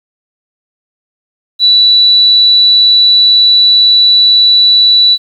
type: tone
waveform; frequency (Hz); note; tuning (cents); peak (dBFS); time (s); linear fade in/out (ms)
sine; 3951; B7; 0; -3; 1.59-5.18; 50
effects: 7-bit